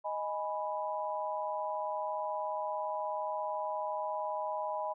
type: chord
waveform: sine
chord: G# minor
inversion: second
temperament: equal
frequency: 622.3 / 830.6 / 987.8 Hz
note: D#5 / G#5 / B5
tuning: 0 / 0 / 0 cents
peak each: -37 / -38 / -37 dBFS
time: 0.04-4.94 s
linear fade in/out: 20 ms
effects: none